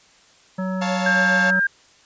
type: harmonic tone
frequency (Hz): 187.2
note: F#3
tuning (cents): +20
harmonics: 1 / 3 / 5 / 7 / 9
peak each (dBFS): -23 / -30 / -36 / -36 / -38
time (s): 0.58-1.6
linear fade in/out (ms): 10
type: chord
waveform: sawtooth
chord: Db augmented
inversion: none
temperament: equal with one note detuned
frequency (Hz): 554.4 / 700.5 / 880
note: Db5 / F5 / A5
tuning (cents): 0 / +5 / 0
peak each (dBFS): -24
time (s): 0.81-1.51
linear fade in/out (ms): 10
type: tone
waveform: sine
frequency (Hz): 1600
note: G6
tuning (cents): +35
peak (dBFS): -16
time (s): 1.06-1.67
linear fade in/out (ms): 5
effects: white hiss -53 dBFS RMS until 2.05 s + resampled to 16000 Hz